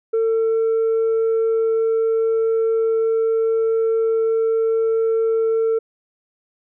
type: tone with tanh clipping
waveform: sine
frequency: 449.6 Hz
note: A4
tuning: 37 cents sharp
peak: -16 dBFS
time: 0.13-5.79 s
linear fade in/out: 10 ms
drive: 1 dB
effects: none